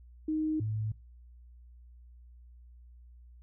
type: tone pair in turn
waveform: sine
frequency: 311.1 / 108.29 Hz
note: D#4 / A2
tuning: 0 / -27 cents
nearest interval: octave + tritone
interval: 1827 cents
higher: first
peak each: -28 / -30 dBFS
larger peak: first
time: 0.28-0.6 / 0.6-0.92 s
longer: neither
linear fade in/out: 5 ms
effects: noise-tail reverb RT60 0.3 s tail -23 dB re dry + added 60 Hz sine -51 dBFS peak until 3.42 s